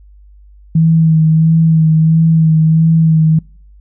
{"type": "tone with vibrato", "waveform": "sine", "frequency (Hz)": 160.3, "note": "E3", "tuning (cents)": -48, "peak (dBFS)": -6, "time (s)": [0.75, 3.39], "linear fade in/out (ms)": 5, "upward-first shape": "sine", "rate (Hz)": 1.5, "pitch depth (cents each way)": 26, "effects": ["noise-tail reverb RT60 0.5 s tail -26 dB re dry", "added 50 Hz sine -38 dBFS peak until 3.8 s"]}